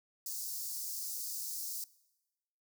white high-pass noise, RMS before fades -40 dBFS, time 0.26-1.84 s, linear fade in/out 2 ms, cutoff 4600 Hz, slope 48 dB/octave, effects noise-tail reverb RT60 1.0 s tail -21 dB re dry

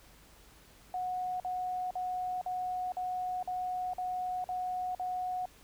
sine tone bursts, 732 Hz, F#5, 19 cents flat, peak -32 dBFS, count 9, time 0.94-5.456 s, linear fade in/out 2 ms, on 460 ms, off 47 ms, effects added 50 Hz sine -64 dBFS peak until 5.63 s + pink hiss -59 dBFS RMS until 5.63 s

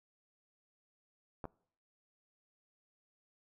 clicks, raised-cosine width 1 ms, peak -28 dBFS, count 2, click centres 1.442 / 1.454 s, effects noise-tail reverb RT60 0.6 s tail -24 dB re dry

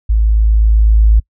sine tone with level ramp, 54 Hz, A1, 32 cents flat, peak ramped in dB -8 to -4 dBFS, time 0.09-1.2 s, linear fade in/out 10 ms, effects noise-tail reverb RT60 0.1 s tail -26 dB re dry

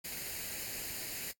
white noise with comb filter, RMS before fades -41 dBFS, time 0.04-1.32 s, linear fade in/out 10 ms, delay 0.43 ms, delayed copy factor +0.6, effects noise-tail reverb RT60 0.1 s tail -20 dB re dry + AAC 64 kbps

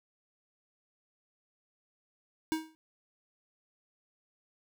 square tone with exponential decay, 317.3 Hz, D#4, 34 cents sharp, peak -26 dBFS, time 2.52-2.75 s, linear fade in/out 0 ms, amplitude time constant 49 ms, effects none

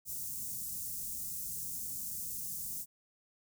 white band-stop noise, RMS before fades -40 dBFS, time 0.05-2.86 s, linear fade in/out 50 ms, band 220 to 6600 Hz, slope 24 dB/octave, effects none

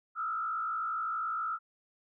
sine tone with frequency modulation, 1318.5 Hz, E6, in tune, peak -31 dBFS, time 0.15-1.59 s, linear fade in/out 50 ms, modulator 55.8 Hz, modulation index 1.1, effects none

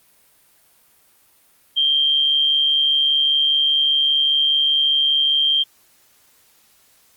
sine tone with amplitude modulation, 3176 Hz, G7, 22 cents sharp, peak -12 dBFS, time 1.76-5.64 s, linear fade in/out 20 ms, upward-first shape sine, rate 145 Hz, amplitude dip 45%, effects white hiss -56 dBFS RMS until 7.16 s + Opus 32 kbps

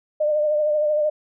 sine tone with vibrato, 603 Hz, D5, 46 cents sharp, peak -17 dBFS, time 0.2-1.1 s, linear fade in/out 10 ms, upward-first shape triangle, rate 13 Hz, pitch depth 41 cents each way, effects none

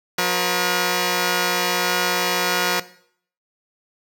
5% pulse tone pair together, 179.8 / 480 Hz, F#3 / B4, -49 / -49 cents, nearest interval octave + perfect fourth, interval 1700 cents, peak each -10 dBFS, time 0.18-2.8 s, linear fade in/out 5 ms, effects noise-tail reverb RT60 0.6 s tail -17 dB re dry

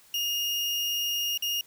35% pulse tone with dropouts, 2843 Hz, F7, 30 cents sharp, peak -25 dBFS, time 0.14-1.61 s, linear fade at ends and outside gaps 2 ms, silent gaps 1.376-1.423 s, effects white hiss -57 dBFS RMS until 1.66 s

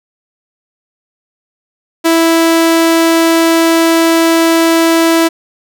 sawtooth tone, 329.6 Hz, E4, in tune, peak -3 dBFS, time 2.04-5.29 s, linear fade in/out 20 ms, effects none

